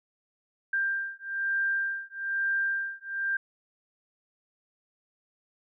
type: beating tone pair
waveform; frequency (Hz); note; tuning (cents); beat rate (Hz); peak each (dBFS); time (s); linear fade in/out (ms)
sine; 1586 / 1587.1; G6 / G6; +20 / +21; 1.1; -30; 0.73-3.37; 5
effects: none